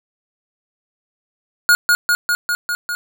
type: tone with echo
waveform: square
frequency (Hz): 1438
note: F#6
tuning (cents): -50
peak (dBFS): -9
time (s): 1.69-1.75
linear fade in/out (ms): 0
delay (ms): 200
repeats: 6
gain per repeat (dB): -2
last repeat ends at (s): 2.95
effects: none